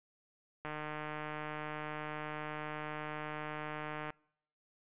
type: click train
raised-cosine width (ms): 0.5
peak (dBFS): -26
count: 526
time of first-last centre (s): 0.65-4.104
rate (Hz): 152
effects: noise-tail reverb RT60 0.7 s tail -26 dB re dry + resampled to 8000 Hz